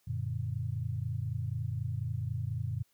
sine chord, Gb augmented, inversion none, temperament equal, 92.5 / 116.54 / 146.83 Hz, Gb2 / Bb2 / D3, 0 / 0 / 0 cents, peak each -37 / -34 / -39 dBFS, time 0.07-2.83 s, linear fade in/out 10 ms, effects white hiss -72 dBFS RMS until 2.93 s

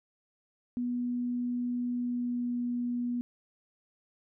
sine tone with pitch glide, 244.3 to 242.6 Hz, B3 to B3, -19 to -31 cents, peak -29 dBFS, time 0.77-3.21 s, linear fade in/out 0 ms, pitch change -12 cents, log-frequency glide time 1.92-2.57 s, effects none

